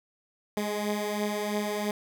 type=beating tone pair; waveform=15% pulse; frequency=207.7 / 210.7 Hz; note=G#3 / G#3; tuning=0 / +25 cents; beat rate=3 Hz; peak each=-23 / -28 dBFS; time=0.57-1.91 s; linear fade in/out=2 ms; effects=none